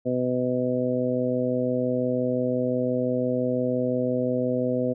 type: harmonic tone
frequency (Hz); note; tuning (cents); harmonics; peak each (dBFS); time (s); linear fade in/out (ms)
125.8; B2; +32; 1 / 2 / 3 / 4 / 5; -32 / -26 / -32 / -26 / -31; 0.05-4.94; 20
effects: none